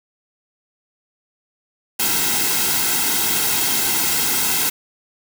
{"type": "noise with comb filter", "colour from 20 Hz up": "white", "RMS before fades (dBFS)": -19, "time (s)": [1.99, 4.7], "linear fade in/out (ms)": 10, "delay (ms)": 1.7, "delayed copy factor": -0.75, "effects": []}